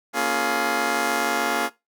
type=chord; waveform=10% pulse; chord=Bb minor seventh; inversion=none; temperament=just; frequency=233.1 / 279.7 / 349.6 / 419.5 Hz; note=Bb3 / Db4 / F4 / Ab4; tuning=0 / +16 / +2 / +17 cents; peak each=-20 dBFS; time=0.13-1.7 s; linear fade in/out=50 ms; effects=noise-tail reverb RT60 0.2 s tail -18 dB re dry